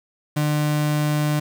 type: tone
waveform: 35% pulse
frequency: 150 Hz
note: D3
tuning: 37 cents sharp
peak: -17 dBFS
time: 0.36-1.4 s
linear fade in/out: 10 ms
effects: 8-bit